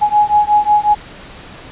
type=beating tone pair; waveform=sine; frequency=834 / 839.5 Hz; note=G#5 / G#5; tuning=+7 / +18 cents; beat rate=5.5 Hz; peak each=-12 dBFS; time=0.01-0.95 s; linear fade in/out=20 ms; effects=pink hiss -35 dBFS RMS until 1.71 s + resampled to 8000 Hz